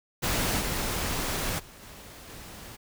pink noise with level steps, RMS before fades -27 / -30 / -49 / -46 / -44 dBFS, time 0.22-2.77 s, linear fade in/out 20 ms, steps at 0.59 / 1.58 / 1.81 / 2.28 s, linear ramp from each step 20 ms, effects none

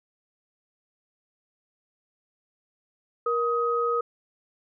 sine tone pair together, 471.6 / 1259 Hz, A#4 / D#6, +20 / +20 cents, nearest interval octave + perfect fourth, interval 1700 cents, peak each -25 dBFS, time 3.26-4.01 s, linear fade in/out 5 ms, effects none

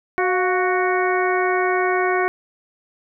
harmonic tone with a mistuned harmonic, 370 Hz, F#4, in tune, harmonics 1 / 2 / 3 / 4 / 5 / 6, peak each -20 / -23 / -25 / -26 / -27 / -28 dBFS, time 0.18-2.28 s, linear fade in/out 0 ms, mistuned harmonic 2, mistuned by -58 cents, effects none

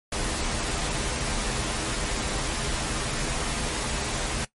pink noise with comb filter, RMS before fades -28 dBFS, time 0.12-4.45 s, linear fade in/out 5 ms, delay 11 ms, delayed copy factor -0.6, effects noise-tail reverb RT60 0.1 s tail -17 dB re dry + MP3 48 kbps

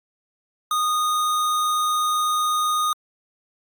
square tone, 1234 Hz, D#6, 15 cents flat, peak -20 dBFS, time 0.71-2.93 s, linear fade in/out 2 ms, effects Opus 48 kbps

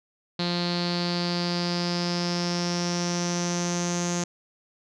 sawtooth tone with low-pass filter sweep, 174.61 Hz, F3, in tune, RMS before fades -27 dBFS, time 0.39-4.24 s, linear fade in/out 5 ms, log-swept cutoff 4200 to 6500 Hz, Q 8.4, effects none

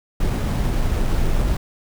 brown noise with sample-and-hold, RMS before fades -19 dBFS, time 0.2-1.57 s, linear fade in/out 5 ms, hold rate 8820 Hz, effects none

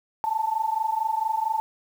sine tone pair together, 869 / 893.4 Hz, A5 / A5, -22 / +26 cents, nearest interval unison, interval 48 cents, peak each -26 / -25 dBFS, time 0.24-1.6 s, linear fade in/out 0 ms, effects 8-bit

